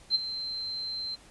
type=tone with ADSR envelope; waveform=sine; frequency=4115 Hz; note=C8; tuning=30 cents flat; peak=-19 dBFS; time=0.1-1.16 s; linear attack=50 ms; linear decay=20 ms; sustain=-13 dB; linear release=20 ms; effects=pink hiss -55 dBFS RMS until 1.3 s + resampled to 24000 Hz